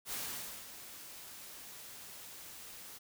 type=noise with ADSR envelope; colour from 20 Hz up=white; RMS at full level=-39 dBFS; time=0.05-2.99 s; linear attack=69 ms; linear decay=520 ms; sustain=-11 dB; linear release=20 ms; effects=none